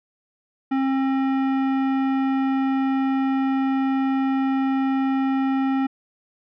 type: tone with hard clipping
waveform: sine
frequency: 267.9 Hz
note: C4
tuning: 41 cents sharp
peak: -21 dBFS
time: 0.71-5.87 s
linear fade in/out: 10 ms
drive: 14 dB
effects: resampled to 11025 Hz